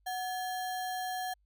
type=tone with sample-and-hold; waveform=sine; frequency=740 Hz; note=F#5; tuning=in tune; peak=-33 dBFS; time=0.06-1.34 s; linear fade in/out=10 ms; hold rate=2450 Hz; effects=added 50 Hz sine -67 dBFS peak until 1.45 s